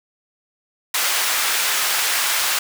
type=high-pass noise; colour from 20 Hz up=pink; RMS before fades=-20 dBFS; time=0.94-2.59 s; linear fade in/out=5 ms; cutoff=1200 Hz; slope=12 dB/octave; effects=none

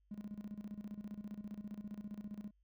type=tone with tremolo; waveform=triangle; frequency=207.7 Hz; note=G#3; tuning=in tune; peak=-38 dBFS; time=0.11-2.51 s; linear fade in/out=5 ms; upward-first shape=square; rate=15 Hz; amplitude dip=80%; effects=tanh soft clip ceiling -38 dBFS + added 50 Hz sine -70 dBFS peak until 2.63 s

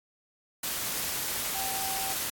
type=tone in noise; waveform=sine; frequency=774 Hz; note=G5; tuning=22 cents flat; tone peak=-37 dBFS; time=1.54-2.13 s; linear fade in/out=5 ms; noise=white; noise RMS=-32 dBFS; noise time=0.63-2.3 s; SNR=-8 dB; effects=AAC 64 kbps

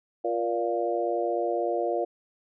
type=harmonic tone with a mistuned harmonic; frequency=116.7 Hz; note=A#2; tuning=2 cents sharp; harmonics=3 / 4 / 5 / 6; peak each=-30 / -30 / -30 / -30 dBFS; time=0.24-2.05 s; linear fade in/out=10 ms; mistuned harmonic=4; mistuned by=+26 cents; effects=none

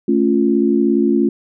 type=chord; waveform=sine; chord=A augmented; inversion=none; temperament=equal; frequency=220 / 277.2 / 349.2 Hz; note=A3 / C#4 / E#4; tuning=0 / 0 / 0 cents; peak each=-16 dBFS; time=0.08-1.29 s; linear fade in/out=5 ms; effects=none

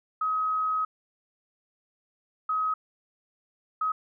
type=tone bursts at uneven times; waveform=sine; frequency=1269 Hz; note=D#6; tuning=34 cents sharp; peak=-24 dBFS; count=3; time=0.21-0.85 / 2.49-2.74 / 3.81-3.92 s; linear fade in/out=5 ms; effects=none

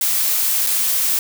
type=noise with dropouts; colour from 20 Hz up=blue; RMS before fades=-18 dBFS; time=0.01-1.19 s; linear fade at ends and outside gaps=2 ms; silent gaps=0.666-0.67 s; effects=none

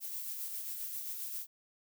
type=noise with tremolo; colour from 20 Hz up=violet; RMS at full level=-39 dBFS; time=0-1.47 s; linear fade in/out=50 ms; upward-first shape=sine; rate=7.5 Hz; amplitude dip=35%; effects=none

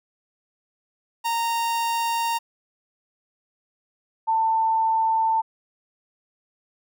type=tone pair in turn; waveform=45% pulse / sine; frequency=926 / 892.6 Hz; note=A#5 / A5; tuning=-12 / +25 cents; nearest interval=minor second; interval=63 cents; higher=first; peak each=-22 / -18 dBFS; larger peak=second; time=1.24-2.39 / 4.27-5.42 s; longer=neither; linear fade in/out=20 ms; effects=none

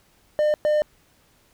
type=tone bursts at uneven times; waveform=triangle; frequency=603 Hz; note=D5; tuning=46 cents sharp; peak=-15 dBFS; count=2; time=0.39-0.54 / 0.65-0.82 s; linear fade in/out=0 ms; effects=pink hiss -60 dBFS RMS until 1.53 s

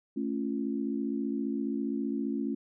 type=chord; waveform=sine; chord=A augmented; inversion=none; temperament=just; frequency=220 / 275 / 343.8 Hz; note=A3 / C#4 / E#4; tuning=0 / -14 / -27 cents; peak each=-33 / -32 / -37 dBFS; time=0.16-2.55 s; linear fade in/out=10 ms; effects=none

